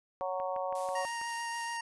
harmonic tone, 185 Hz, F#3, in tune, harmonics 3 / 4 / 5 / 6, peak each -35 / -37 / -39 / -41 dBFS, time 0.21-1.05 s, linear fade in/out 0 ms
click train, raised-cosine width 0.5 ms, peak -33 dBFS, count 6, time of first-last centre 0.4-1.214 s, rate 6.14 Hz
blue noise with tremolo, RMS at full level -46 dBFS, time 0.75-1.77 s, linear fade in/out 2 ms, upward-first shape sine, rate 3.8 Hz, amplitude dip 30%
25% pulse tone with vibrato, 932.3 Hz, A#5, in tune, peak -31 dBFS, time 0.95-1.81 s, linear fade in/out 5 ms, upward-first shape sine, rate 6.9 Hz, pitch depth 9 cents each way
effects resampled to 24000 Hz

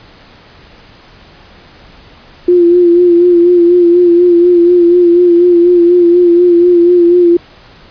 sine tone with vibrato, 349.2 Hz, F4, in tune, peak -3 dBFS, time 2.48-7.37 s, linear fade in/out 5 ms, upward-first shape sine, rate 4.1 Hz, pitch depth 39 cents each way, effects pink hiss -39 dBFS RMS until 7.9 s + resampled to 11025 Hz

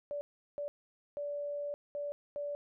sine tone bursts at uneven times, 579 Hz, D5, 25 cents flat, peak -35 dBFS, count 5, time 0.11-0.21 / 0.58-0.68 / 1.17-1.74 / 1.95-2.12 / 2.36-2.55 s, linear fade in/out 0 ms, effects none

